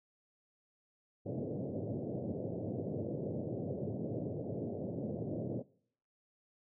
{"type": "band-pass noise", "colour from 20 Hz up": "pink", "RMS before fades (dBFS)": -39, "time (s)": [1.25, 5.63], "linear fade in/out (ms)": 20, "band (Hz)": [100, 610], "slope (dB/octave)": 48, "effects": ["noise-tail reverb RT60 0.6 s tail -22 dB re dry"]}